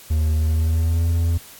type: tone with pitch glide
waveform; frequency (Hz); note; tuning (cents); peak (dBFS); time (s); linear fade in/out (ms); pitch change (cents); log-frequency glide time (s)
triangle; 77.8 to 83.87; D#2 to E2; 0 to +30; -14; 0.1-1.38; 10; +130; 0.37-1.09
effects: white hiss -43 dBFS RMS until 1.59 s + AAC 64 kbps